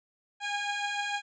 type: beating tone pair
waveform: 15% pulse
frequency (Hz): 812 / 818.7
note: G#5 / G#5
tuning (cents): -39 / -25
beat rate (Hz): 6.7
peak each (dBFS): -30 / -25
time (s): 0.4-1.22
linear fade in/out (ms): 50
effects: resampled to 16000 Hz